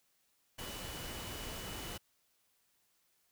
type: tone in noise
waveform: sine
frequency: 2960 Hz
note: F#7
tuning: in tune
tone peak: -51 dBFS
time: 0.58-1.98 s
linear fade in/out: 10 ms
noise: pink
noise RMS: -44 dBFS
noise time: 0.58-1.98 s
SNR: -10 dB
effects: white hiss -75 dBFS RMS until 3.31 s